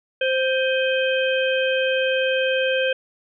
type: harmonic tone with a mistuned harmonic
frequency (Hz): 523.3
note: C5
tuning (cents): 0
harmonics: 1 / 3 / 5 / 6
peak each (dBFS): -20 / -25 / -27 / -28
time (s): 0.21-2.93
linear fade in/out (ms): 5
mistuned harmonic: 5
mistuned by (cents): -64
effects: none